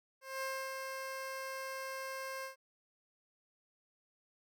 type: tone with ADSR envelope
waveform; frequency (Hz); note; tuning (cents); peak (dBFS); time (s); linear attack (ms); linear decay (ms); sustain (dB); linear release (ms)
15% pulse; 531; C5; +25; -30; 0.21-2.56; 210; 290; -4; 120
effects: none